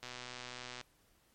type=click train; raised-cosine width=0.2 ms; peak=-27 dBFS; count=98; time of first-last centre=0.03-0.812 s; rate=124 Hz; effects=pink hiss -70 dBFS RMS until 1.34 s + MP3 64 kbps